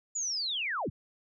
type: linear sweep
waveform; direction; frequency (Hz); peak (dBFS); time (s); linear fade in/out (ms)
sine; down; 7040 to 36.71; -30; 0.15-0.9; 10
effects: none